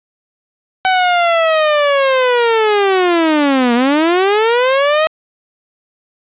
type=linear two-way sweep; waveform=sawtooth; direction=down then up; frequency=759 to 233.1 to 638 Hz; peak=-6 dBFS; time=0.85-5.07 s; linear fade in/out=0 ms; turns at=3.74 s; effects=resampled to 8000 Hz + 8-bit